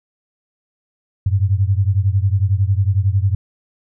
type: beating tone pair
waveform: sine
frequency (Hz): 93.9 / 104.9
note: F#2 / G#2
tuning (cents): +26 / +18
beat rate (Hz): 11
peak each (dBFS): -15 / -17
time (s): 1.26-3.35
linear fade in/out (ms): 5
effects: none